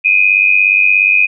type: tone pair together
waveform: sine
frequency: 2437 / 2534 Hz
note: D#7 / D#7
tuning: -37 / +31 cents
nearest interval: minor second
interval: 68 cents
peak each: -10 dBFS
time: 0.04-1.27 s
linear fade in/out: 20 ms
effects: none